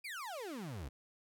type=exponential sweep; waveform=35% pulse; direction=down; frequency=2489 to 60 Hz; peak=-40 dBFS; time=0.04-0.89 s; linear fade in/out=10 ms; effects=none